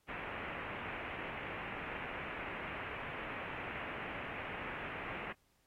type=low-pass noise; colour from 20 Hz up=white; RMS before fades=-44 dBFS; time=0.08-5.33 s; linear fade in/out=10 ms; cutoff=2600 Hz; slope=48 dB/octave; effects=pink hiss -75 dBFS RMS until 5.66 s + AAC 48 kbps